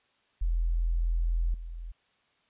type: tone with level steps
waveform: sine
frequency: 42 Hz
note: E1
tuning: 33 cents sharp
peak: -24 / -36 dBFS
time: 0.41-1.92 s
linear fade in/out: 10 ms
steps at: 1.54 s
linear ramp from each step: 2 ms
effects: white hiss -69 dBFS RMS until 2.49 s + resampled to 8000 Hz